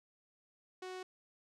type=tone; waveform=sawtooth; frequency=370 Hz; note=F#4; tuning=in tune; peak=-39 dBFS; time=0.82-1.03 s; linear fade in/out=5 ms; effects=low-pass 7000 Hz 12 dB/octave